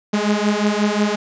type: beating tone pair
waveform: sawtooth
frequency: 205.8 / 211.4 Hz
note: G#3 / G#3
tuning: -16 / +31 cents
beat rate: 5.6 Hz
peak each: -15 dBFS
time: 0.13-1.16 s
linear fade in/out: 10 ms
effects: resampled to 16000 Hz + 8-bit